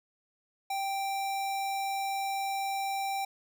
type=tone; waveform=square; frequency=784 Hz; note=G5; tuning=in tune; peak=-31 dBFS; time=0.7-3.25 s; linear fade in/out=5 ms; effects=none